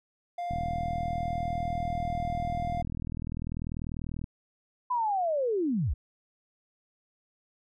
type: tone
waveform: triangle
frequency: 700 Hz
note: F5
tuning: 4 cents sharp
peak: -29 dBFS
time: 0.38-2.82 s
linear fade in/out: 5 ms
type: click train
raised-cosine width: 5 ms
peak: -23 dBFS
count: 151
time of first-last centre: 0.51-4.241 s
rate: 40.2 Hz
type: linear sweep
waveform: sine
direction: down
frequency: 1015 to 44.06 Hz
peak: -25 dBFS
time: 4.9-5.94 s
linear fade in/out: 10 ms
effects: none